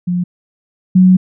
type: tone pair in turn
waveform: sine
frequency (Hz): 177.6 / 184.77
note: F3 / F#3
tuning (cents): +29 / -2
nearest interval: minor second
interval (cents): 69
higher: second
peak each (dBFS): -13 / -4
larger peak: second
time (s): 0.07-0.24 / 0.95-1.17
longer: second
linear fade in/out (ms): 10
effects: none